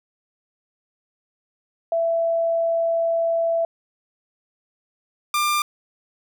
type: tone pair in turn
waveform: sine / sawtooth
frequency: 666 / 1193.9 Hz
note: E5 / D6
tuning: +18 / +28 cents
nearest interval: minor seventh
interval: 1010 cents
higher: second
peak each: -18 / -15 dBFS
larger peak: second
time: 1.92-3.65 / 5.34-5.62 s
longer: first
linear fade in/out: 2 ms
effects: none